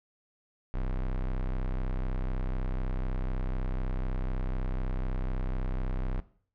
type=tone; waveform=45% pulse; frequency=32 Hz; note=C1; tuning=38 cents flat; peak=-29 dBFS; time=0.74-6.2 s; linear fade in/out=0 ms; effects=noise-tail reverb RT60 0.5 s tail -17 dB re dry + low-pass 2000 Hz 12 dB/octave